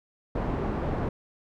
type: low-pass noise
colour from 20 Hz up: pink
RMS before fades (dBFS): -29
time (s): 0.35-1.09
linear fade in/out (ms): 5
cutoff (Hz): 930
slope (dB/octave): 12
effects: none